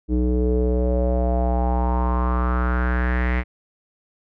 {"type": "tone with low-pass filter sweep", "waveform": "square", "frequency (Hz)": 61.74, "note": "B1", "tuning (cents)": 0, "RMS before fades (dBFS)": -20, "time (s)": [0.08, 3.44], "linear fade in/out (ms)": 50, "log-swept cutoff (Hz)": [340, 2100], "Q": 5.1, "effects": []}